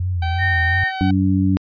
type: tone with vibrato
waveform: sine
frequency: 87.31 Hz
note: F2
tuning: in tune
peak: -18 dBFS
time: 0-0.84 s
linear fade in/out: 5 ms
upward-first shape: sine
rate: 2.8 Hz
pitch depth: 89 cents each way
type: tone with pitch glide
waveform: sawtooth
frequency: 772 to 759.2 Hz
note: G5 to F#5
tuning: -27 to +44 cents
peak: -20 dBFS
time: 0.22-1.11 s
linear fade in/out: 5 ms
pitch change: -29 cents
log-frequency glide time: 0.74-0.99 s
type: tone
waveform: sine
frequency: 1839 Hz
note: A#6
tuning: 24 cents flat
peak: -17 dBFS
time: 0.38-0.92 s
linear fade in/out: 50 ms
type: harmonic tone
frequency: 94.8 Hz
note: F#2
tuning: 43 cents sharp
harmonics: 1 / 2 / 3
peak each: -18 / -18 / -18 dBFS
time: 1.01-1.57 s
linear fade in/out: 0 ms
effects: resampled to 11025 Hz